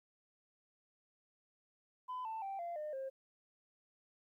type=tone with pitch steps; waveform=sine; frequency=1008 / 887.7 / 781.8 / 688.5 / 606.3 / 534 Hz; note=B5 / A5 / G5 / F5 / D#5 / C5; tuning=+35 / +15 / -5 / -25 / -45 / +35 cents; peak=-38 dBFS; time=2.08-3.1 s; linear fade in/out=20 ms; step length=170 ms; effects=tanh soft clip ceiling -37 dBFS + 13-bit